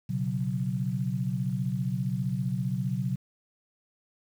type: chord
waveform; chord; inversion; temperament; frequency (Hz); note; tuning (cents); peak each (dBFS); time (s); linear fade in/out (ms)
sine; B suspended second; none; equal; 123.47 / 138.59 / 185; B2 / C#3 / F#3; 0 / 0 / 0; -31; 0.09-3.16; 10
effects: 9-bit